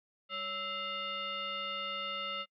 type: tone with frequency modulation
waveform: sine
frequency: 2073 Hz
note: C7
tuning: 17 cents flat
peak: -35 dBFS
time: 0.29-2.46 s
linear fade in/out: 50 ms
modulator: 757 Hz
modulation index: 1.8
effects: noise-tail reverb RT60 0.1 s tail -26 dB re dry + Opus 48 kbps